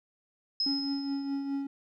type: tone with exponential decay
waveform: sine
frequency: 5130 Hz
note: E8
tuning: 48 cents flat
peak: -25 dBFS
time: 0.6-1.62 s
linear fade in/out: 2 ms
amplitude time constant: 220 ms
type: tone with tremolo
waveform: triangle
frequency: 277.2 Hz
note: C#4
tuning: in tune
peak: -26 dBFS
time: 0.66-1.67 s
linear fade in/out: 5 ms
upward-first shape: triangle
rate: 4.8 Hz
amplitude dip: 50%
effects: none